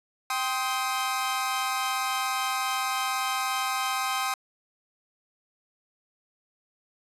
sawtooth chord, C minor, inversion second, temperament equal with one note detuned, 784 / 1046.5 / 1263.3 Hz, G5 / C6 / Eb6, 0 / 0 / +26 cents, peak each -27 dBFS, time 0.3-4.34 s, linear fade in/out 2 ms, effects resampled to 32000 Hz

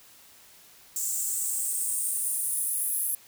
blue noise with high-pass filter sweep, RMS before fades -29 dBFS, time 0.96-3.15 s, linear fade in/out 2 ms, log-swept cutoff 7300 to 11000 Hz, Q 6, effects white hiss -54 dBFS RMS until 3.27 s

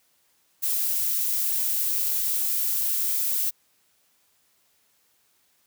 violet noise, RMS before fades -25 dBFS, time 0.62-3.51 s, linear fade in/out 20 ms, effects white hiss -66 dBFS RMS until 5.66 s + high-pass 60 Hz 12 dB/octave

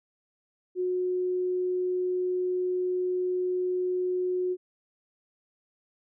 sine tone, 364.3 Hz, F#4, 27 cents flat, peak -25 dBFS, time 0.75-4.57 s, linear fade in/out 50 ms, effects none

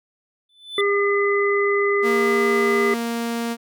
triangle tone with exponential growth, 3509 Hz, A7, 5 cents flat, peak -20 dBFS, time 0.49-0.81 s, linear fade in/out 5 ms, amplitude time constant 68 ms
harmonic tone, 403.6 Hz, G#4, 49 cents flat, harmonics 1 / 3 / 5, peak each -18 / -25 / -23 dBFS, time 0.78-2.94 s, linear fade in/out 2 ms
sawtooth tone, 233.1 Hz, A#3, in tune, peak -19 dBFS, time 2.02-3.57 s, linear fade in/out 50 ms
effects none

